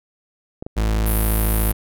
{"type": "clicks", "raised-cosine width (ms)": 2, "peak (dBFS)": -16, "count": 3, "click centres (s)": [0.625, 0.665, 0.768]}
{"type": "tone", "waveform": "40% pulse", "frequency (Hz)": 53.9, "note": "A1", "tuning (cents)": -35, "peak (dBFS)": -16, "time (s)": [0.76, 1.73], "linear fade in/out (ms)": 20}
{"type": "band-pass noise", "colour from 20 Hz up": "white", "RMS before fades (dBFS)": -28, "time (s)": [1.06, 1.72], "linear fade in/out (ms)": 5, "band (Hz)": [9900, 15000], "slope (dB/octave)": 48}
{"effects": []}